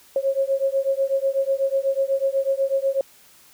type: beating tone pair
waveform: sine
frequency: 539 / 547.1 Hz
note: C#5 / C#5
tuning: -49 / -23 cents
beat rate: 8.1 Hz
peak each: -22 dBFS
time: 0.16-3.01 s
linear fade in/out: 2 ms
effects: white hiss -52 dBFS RMS until 3.53 s